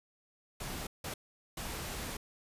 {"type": "noise bursts at uneven times", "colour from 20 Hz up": "pink", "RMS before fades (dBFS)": -40, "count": 3, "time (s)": [[0.6, 0.87], [1.04, 1.14], [1.57, 2.17]], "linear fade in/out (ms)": 5, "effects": ["resampled to 32000 Hz"]}